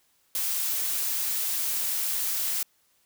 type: noise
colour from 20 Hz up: blue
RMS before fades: -28 dBFS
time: 0.35-2.63 s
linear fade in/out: 2 ms
effects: white hiss -67 dBFS RMS until 3.05 s